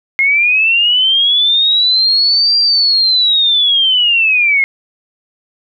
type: linear two-way sweep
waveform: sine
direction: up then down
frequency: 2135 to 4763 to 2135 Hz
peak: -8 dBFS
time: 0.19-4.64 s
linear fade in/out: 0 ms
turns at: 2.58 s
effects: none